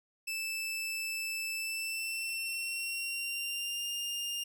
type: tone with pitch glide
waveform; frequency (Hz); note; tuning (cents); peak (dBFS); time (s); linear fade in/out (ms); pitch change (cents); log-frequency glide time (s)
sawtooth; 2637 to 2810; E7 to F7; 0 to +10; -31; 0.27-4.44; 10; +110; 1.55-3.88
effects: none

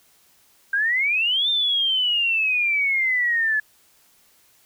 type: exponential two-way sweep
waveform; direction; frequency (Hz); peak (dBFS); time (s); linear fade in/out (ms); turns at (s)
sine; up then down; 1568 to 3623 to 1707; -18; 0.73-3.6; 5; 1.49
effects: white hiss -58 dBFS RMS until 4.65 s

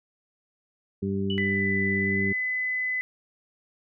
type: harmonic tone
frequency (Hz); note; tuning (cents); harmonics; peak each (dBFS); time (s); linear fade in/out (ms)
98; G2; 0; 1 / 2 / 3 / 4; -32 / -27 / -37 / -31; 1.02-2.33; 10
type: tone with exponential decay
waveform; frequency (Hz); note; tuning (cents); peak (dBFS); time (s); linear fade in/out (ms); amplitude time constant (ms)
sine; 2960; F#7; 0; -28; 1.3-1.61; 2; 67
type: tone with pitch glide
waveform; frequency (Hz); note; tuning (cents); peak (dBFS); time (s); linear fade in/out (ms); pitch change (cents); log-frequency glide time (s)
sine; 1995 to 2012; B6 to B6; +17 to +32; -25; 1.38-3.01; 0; +15; 1.95-2.25
effects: none

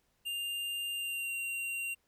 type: tone with pitch glide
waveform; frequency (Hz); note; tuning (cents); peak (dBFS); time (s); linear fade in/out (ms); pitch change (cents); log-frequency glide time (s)
square; 2800 to 2760; F7 to F7; +4 to -21; -35; 0.25-1.95; 20; -25; 0.93-1.31
effects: pink hiss -75 dBFS RMS until 2.07 s

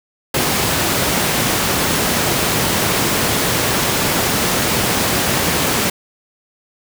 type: high-pass noise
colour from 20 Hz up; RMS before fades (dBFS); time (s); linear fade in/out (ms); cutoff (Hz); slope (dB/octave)
pink; -17; 0.34-5.9; 5; 100; 12
effects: none

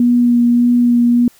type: tone with vibrato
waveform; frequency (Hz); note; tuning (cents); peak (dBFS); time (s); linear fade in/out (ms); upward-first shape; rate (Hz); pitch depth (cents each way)
sine; 240.7; B3; -44; -8; 0-1.28; 2; sine; 1.7; 13
effects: white hiss -49 dBFS RMS until 1.39 s

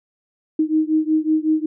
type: beating tone pair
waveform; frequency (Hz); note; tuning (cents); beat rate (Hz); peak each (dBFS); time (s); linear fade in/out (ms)
sine; 310.4 / 315.8; D#4 / D#4; -4 / +26; 5.4; -18 / -19; 0.59-1.66; 5
effects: none

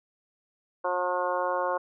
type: harmonic tone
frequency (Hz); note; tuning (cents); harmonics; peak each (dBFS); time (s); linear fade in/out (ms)
179.8; F#3; -49; 2 / 3 / 4 / 5 / 6 / 7 / 8; -37 / -29 / -35 / -32 / -31 / -41 / -37; 0.84-1.78; 10
effects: none

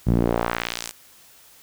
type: tone with band-pass filter sweep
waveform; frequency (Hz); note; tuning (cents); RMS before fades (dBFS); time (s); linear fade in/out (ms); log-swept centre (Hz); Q
sawtooth; 58.27; A#1; 0; -23; 0.06-0.92; 20; 140 to 10000; 1.1
effects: white hiss -51 dBFS RMS until 1.62 s

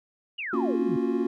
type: exponential sweep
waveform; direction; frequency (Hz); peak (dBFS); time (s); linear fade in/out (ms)
sine; down; 2999 to 130.81; -30; 0.38-0.97; 10
type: chord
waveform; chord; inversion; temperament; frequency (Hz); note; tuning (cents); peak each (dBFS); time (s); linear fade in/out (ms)
triangle; Gb major seventh; first; equal with one note detuned; 233.1 / 277.2 / 349.2 / 366.8; Bb3 / Db4 / F4 / Gb4; 0 / 0 / 0 / -15; -27; 0.53-1.27; 5
effects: none

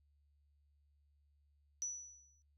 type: tone with exponential decay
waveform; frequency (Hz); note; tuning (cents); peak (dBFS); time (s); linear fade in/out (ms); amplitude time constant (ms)
sine; 5920; F#8; 0; -35; 1.82-2.42; 0; 130
effects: noise-tail reverb RT60 0.1 s tail -21 dB re dry + added 72 Hz sine -70 dBFS peak until 2.57 s

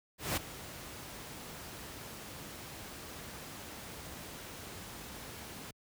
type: noise with ADSR envelope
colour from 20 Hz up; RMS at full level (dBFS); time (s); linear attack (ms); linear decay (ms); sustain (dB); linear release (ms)
pink; -31; 0.18-5.71; 190; 9; -15; 5
effects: high-pass 60 Hz 12 dB/octave

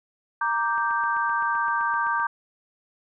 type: chord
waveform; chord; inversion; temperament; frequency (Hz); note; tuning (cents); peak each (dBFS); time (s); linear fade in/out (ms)
sine; G minor; first; equal; 932.3 / 1174.7 / 1568; Bb5 / D6 / G6; 0 / 0 / 0; -26; 0.41-2.27; 5
type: click train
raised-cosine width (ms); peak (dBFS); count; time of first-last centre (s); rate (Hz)
0.5; -29; 12; 0.78-2.198; 7.76
effects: none

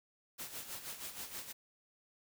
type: noise with tremolo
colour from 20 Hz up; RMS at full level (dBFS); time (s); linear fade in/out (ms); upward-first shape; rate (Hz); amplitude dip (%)
white; -43; 0.38-1.53; 20; sine; 6.3; 65
effects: none

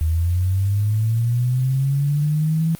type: linear sweep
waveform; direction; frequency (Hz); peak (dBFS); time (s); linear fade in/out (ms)
sine; up; 77.78 to 164.81; -16; 0.01-2.75; 0
effects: white hiss -44 dBFS RMS until 2.79 s + Opus 32 kbps

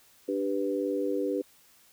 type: chord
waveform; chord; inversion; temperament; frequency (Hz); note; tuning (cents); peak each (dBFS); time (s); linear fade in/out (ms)
sine; G major; second; equal; 293.7 / 392 / 493.9; D4 / G4 / B4; 0 / 0 / 0; -31; 0.28-1.42; 10
effects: white hiss -60 dBFS RMS until 1.92 s

